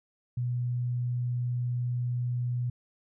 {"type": "tone", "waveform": "sine", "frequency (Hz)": 122.6, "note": "B2", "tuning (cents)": -12, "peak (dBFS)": -27, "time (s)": [0.37, 2.7], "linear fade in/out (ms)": 5, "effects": []}